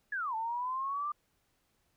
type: linear two-way sweep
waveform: sine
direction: down then up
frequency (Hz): 1728 to 874 to 1199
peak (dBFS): -32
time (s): 0.12-1.12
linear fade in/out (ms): 5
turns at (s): 0.35
effects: pink hiss -75 dBFS RMS until 1.96 s